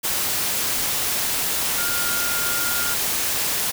sine tone in noise, 1411 Hz, F6, 17 cents sharp, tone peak -27 dBFS, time 1.77-2.95 s, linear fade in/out 20 ms, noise white, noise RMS -23 dBFS, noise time 0.03-3.72 s, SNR -7 dB, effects none

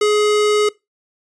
square tone, 420 Hz, G#4, 19 cents sharp, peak -13 dBFS, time 0.01-0.69 s, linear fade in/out 5 ms, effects noise-tail reverb RT60 0.2 s tail -21 dB re dry + resampled to 22050 Hz

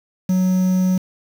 triangle tone with quantisation, 185 Hz, F#3, in tune, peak -12 dBFS, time 0.29-0.98 s, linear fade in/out 5 ms, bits 6, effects none

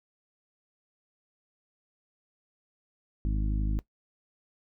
harmonic tone, 51.91 Hz, G#1, in tune, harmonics 1 / 2 / 3 / 4 / 5 / 6, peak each -26 / -36 / -39 / -39 / -42 / -43 dBFS, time 3.25-3.79 s, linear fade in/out 0 ms, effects noise-tail reverb RT60 0.1 s tail -18 dB re dry

